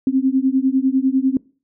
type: beating tone pair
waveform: sine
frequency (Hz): 259.7 / 269.7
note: C4 / C#4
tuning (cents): -13 / -47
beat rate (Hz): 10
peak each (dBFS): -17 / -17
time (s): 0.07-1.37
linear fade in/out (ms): 2
effects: noise-tail reverb RT60 0.4 s tail -24 dB re dry